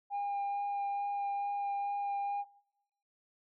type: tone with vibrato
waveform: sine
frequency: 806 Hz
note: G5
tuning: 48 cents sharp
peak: -30 dBFS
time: 0.1-2.45 s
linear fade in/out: 50 ms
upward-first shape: sine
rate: 2.3 Hz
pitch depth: 9 cents each way
effects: noise-tail reverb RT60 1.0 s tail -25 dB re dry + tanh soft clip ceiling -31 dBFS